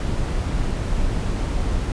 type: noise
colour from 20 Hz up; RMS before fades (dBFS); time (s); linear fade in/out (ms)
brown; -22; 0-1.92; 2
effects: resampled to 22050 Hz